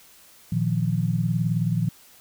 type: chord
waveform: sine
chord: Bb suspended fourth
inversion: none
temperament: equal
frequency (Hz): 116.54 / 155.56 / 174.61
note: Bb2 / Eb3 / F3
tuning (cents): 0 / 0 / 0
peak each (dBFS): -25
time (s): 0.52-1.89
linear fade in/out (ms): 5
effects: white hiss -52 dBFS RMS until 2.2 s